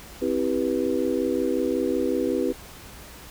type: chord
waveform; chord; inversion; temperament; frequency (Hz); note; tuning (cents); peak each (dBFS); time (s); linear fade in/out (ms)
sine; C major seventh; none; just; 261.6 / 327 / 392.4 / 490.5; C4 / E4 / G4 / B4; 0 / -14 / +2 / -12; -27; 0.21-2.53; 20
effects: added 60 Hz sine -50 dBFS peak until 3.3 s + pink hiss -44 dBFS RMS until 3.3 s